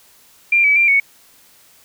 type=tone with pitch steps; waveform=sine; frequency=2384 / 2288 / 2372 / 2222 Hz; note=D7 / D7 / D7 / C#7; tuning=+25 / -46 / +17 / +4 cents; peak=-10 dBFS; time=0.52-1 s; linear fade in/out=5 ms; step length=120 ms; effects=white hiss -50 dBFS RMS until 1.84 s